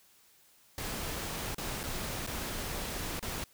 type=noise with dropouts; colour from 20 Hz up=pink; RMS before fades=-37 dBFS; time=0.78-3.44 s; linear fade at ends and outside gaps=1 ms; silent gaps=1.546-1.582 / 1.832-1.837 / 2.265-2.273 / 3.195-3.227 s; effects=white hiss -63 dBFS RMS until 3.53 s